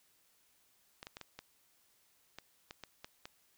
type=clicks; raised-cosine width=0.2 ms; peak=-28 dBFS; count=10; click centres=1.029 / 1.069 / 1.169 / 1.213 / 1.39 / 2.386 / 2.709 / 2.837 / 3.045 / 3.255 s; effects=white hiss -71 dBFS RMS until 3.57 s